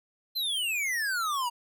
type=exponential sweep; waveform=square; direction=down; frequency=4186 to 934 Hz; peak=-28 dBFS; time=0.35-1.5 s; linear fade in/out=20 ms; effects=none